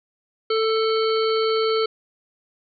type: harmonic tone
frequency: 442.5 Hz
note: A4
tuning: 10 cents sharp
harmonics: 1 / 3 / 5 / 7 / 9 / 10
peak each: -19 / -26 / -34 / -32 / -37 / -31 dBFS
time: 0.5-1.86 s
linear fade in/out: 5 ms
effects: none